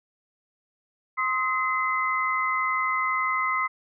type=tone cluster; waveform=sine; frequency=1050 / 1272 / 2048 Hz; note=C6 / D#6 / C7; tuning=+6 / +38 / -38 cents; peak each=-27 dBFS; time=1.17-3.68 s; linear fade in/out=20 ms; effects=none